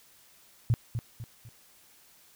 sine tone with echo, 116.1 Hz, A#2, 7 cents flat, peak -20 dBFS, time 0.7-0.74 s, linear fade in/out 0 ms, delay 250 ms, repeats 3, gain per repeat -8 dB, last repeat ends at 1.49 s, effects white hiss -59 dBFS RMS until 2.35 s

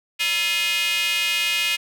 square tone with high-pass filter, 191.7 Hz, G3, 38 cents flat, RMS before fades -22 dBFS, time 0.19-1.77 s, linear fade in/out 20 ms, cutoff 2600 Hz, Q 3.9, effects none

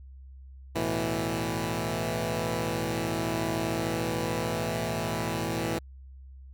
10% pulse chord, A suspended second, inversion none, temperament equal, 110 / 123.47 / 164.81 Hz, A2 / B2 / E3, 0 / 0 / 0 cents, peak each -24 / -26 / -23 dBFS, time 0.75-5.79 s, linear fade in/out 10 ms, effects added 66 Hz sine -44 dBFS peak until 6.53 s

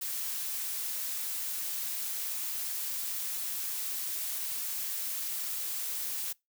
blue noise, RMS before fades -35 dBFS, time 0.01-6.33 s, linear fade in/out 10 ms, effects noise-tail reverb RT60 0.2 s tail -24 dB re dry

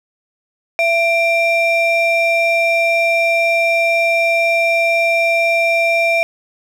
triangle ring-modulated tone, 1518 Hz, F#6, 44 cents sharp, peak -7 dBFS, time 0.79-6.23 s, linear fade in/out 0 ms, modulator 848 Hz, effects none

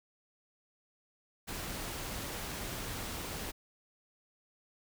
pink noise, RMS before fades -40 dBFS, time 1.47-3.52 s, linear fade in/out 20 ms, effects none

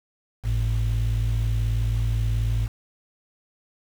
triangle ring-modulated tone, 81.3 Hz, E2, 23 cents flat, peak -14 dBFS, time 0.43-2.69 s, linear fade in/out 50 ms, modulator 29.3 Hz, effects tanh soft clip ceiling -15 dBFS + 7-bit

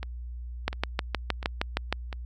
two click trains, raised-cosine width 0.3 ms, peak -9 / -20 dBFS, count 9 / 4, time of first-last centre 0.68-1.926 / 0.03-2.128 s, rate 6.42 / 1.43 Hz, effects added 60 Hz sine -35 dBFS peak until 2.25 s

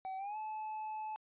triangle tone with pitch glide, 761 to 864.1 Hz, F#5 to A5, +48 to -32 cents, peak -37 dBFS, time 0.05-1.16 s, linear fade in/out 0 ms, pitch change +220 cents, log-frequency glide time 0.17-0.37 s, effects resampled to 8000 Hz

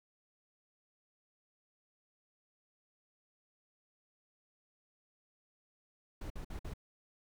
brown noise bursts, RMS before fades -42 dBFS, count 4, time 6.21-6.737 s, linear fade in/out 5 ms, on 92 ms, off 53 ms, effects none

